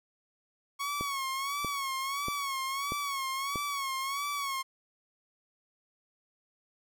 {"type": "tone with vibrato", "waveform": "sawtooth", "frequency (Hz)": 1108.7, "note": "C#6", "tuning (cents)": 0, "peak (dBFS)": -28, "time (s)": [0.79, 4.63], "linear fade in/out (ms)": 20, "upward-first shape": "sine", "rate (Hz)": 1.5, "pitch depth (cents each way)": 75}
{"type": "click train", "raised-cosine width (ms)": 2, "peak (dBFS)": -23, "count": 5, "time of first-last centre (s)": [1.01, 3.558], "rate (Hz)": 1.57}
{"effects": []}